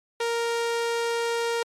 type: tone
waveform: sawtooth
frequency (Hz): 466.2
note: A#4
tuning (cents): 0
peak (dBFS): -20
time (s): 0.2-1.63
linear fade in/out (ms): 5
effects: low-pass 9000 Hz 12 dB/octave + MP3 64 kbps